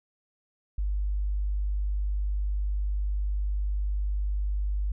sine tone, 50 Hz, G1, 35 cents sharp, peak -25 dBFS, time 0.78-4.92 s, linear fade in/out 5 ms, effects none

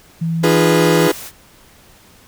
sine tone, 164.81 Hz, E3, in tune, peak -16 dBFS, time 0.21-1.08 s, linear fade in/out 10 ms
40% pulse chord, F half-diminished seventh, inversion third, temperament equal with one note detuned, 305.4 / 349.2 / 415.3 / 493.9 Hz, Eb4 / F4 / Ab4 / Cb5, -32 / 0 / 0 / 0 cents, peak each -17 / -17 / -16 / -16 dBFS, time 0.43-1.12 s, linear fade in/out 10 ms
white noise, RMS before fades -32 dBFS, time 0.95-1.32 s, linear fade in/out 50 ms
effects pink hiss -47 dBFS RMS until 2.27 s

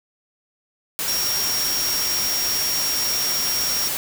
sine tone in noise, 5588 Hz, F8, in tune, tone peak -22 dBFS, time 1.08-3.88 s, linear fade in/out 0 ms, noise white, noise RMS -25 dBFS, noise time 0.99-3.97 s, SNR 0 dB, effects none

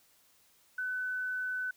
sine tone, 1505 Hz, F#6, 29 cents sharp, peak -32 dBFS, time 0.78-1.71 s, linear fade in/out 5 ms, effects white hiss -66 dBFS RMS until 1.76 s

